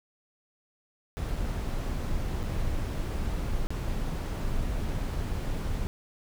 brown noise with dropouts, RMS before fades -30 dBFS, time 1.17-5.87 s, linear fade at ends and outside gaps 0 ms, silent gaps 1.358-1.362 / 2.43-2.436 / 3.67-3.705 s, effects none

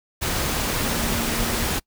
sine tone in noise, 230.9 Hz, A#3, 16 cents flat, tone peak -30 dBFS, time 0.82-1.65 s, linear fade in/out 20 ms, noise pink, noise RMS -24 dBFS, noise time 0.21-1.8 s, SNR -9 dB, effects noise-tail reverb RT60 0.1 s tail -26 dB re dry

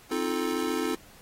square chord, F dominant seventh, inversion second, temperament just, 261.9 / 314.3 / 349.2 / 436.5 Hz, C4 / Eb4 / F4 / A4, +2 / +18 / 0 / -14 cents, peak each -33 dBFS, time 0.11-0.95 s, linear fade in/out 5 ms, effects pink hiss -54 dBFS RMS until 1.21 s + AAC 48 kbps

